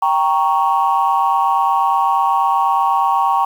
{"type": "chord", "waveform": "sine", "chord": "G diminished", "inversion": "none", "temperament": "equal", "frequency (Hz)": [784, 932.3, 1108.7], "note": ["G5", "Bb5", "Db6"], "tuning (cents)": [0, 0, 0], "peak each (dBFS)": -16, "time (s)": [0.02, 3.45], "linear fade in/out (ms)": 5, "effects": ["tanh soft clip ceiling -5 dBFS", "7-bit"]}